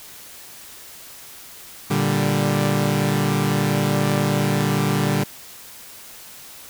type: chord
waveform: sawtooth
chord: G minor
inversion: first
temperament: equal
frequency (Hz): 116.54 / 146.83 / 196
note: Bb2 / D3 / G3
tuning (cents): 0 / 0 / 0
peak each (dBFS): -21 / -17 / -18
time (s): 1.9-5.24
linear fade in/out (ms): 10
effects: white hiss -41 dBFS RMS until 6.69 s